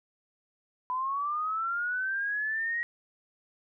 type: linear sweep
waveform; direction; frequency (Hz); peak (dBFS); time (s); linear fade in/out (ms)
sine; up; 997 to 1901; -28; 0.9-2.83; 0
effects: none